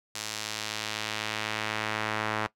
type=tone with band-pass filter sweep; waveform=sawtooth; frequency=108 Hz; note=A2; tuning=32 cents flat; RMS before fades=-33 dBFS; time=0.15-2.47 s; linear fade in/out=5 ms; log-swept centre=6000 to 1400 Hz; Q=0.93; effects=noise-tail reverb RT60 0.1 s tail -18 dB re dry